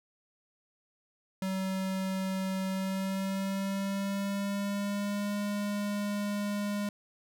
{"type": "tone with pitch glide", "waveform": "square", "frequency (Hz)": [190, 204.8], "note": ["F#3", "G#3"], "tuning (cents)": [46, -24], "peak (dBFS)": -31, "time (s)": [1.42, 6.89], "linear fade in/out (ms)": 2, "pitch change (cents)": 130, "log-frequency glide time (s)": [2.68, 5.36], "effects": []}